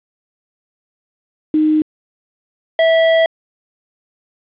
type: tone pair in turn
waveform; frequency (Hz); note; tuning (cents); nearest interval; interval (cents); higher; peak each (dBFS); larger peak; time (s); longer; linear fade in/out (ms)
sine / square; 308.8 / 653.9; D#4 / E5; -13 / -14; octave + minor second; 1299; second; -10; neither; 1.54-1.82 / 2.79-3.26; second; 2
effects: resampled to 8000 Hz + 7-bit